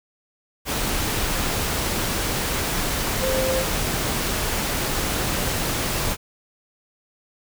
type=tone in noise; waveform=sine; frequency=523 Hz; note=C5; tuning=1 cent flat; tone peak=-22 dBFS; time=3.19-3.65 s; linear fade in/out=50 ms; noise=pink; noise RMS=-24 dBFS; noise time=0.65-6.17 s; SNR=-1 dB; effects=none